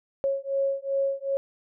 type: beating tone pair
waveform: sine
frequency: 547 / 549.6 Hz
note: C#5 / C#5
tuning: -23 / -15 cents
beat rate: 2.6 Hz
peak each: -27 / -27 dBFS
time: 0.24-1.37 s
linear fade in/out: 0 ms
effects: none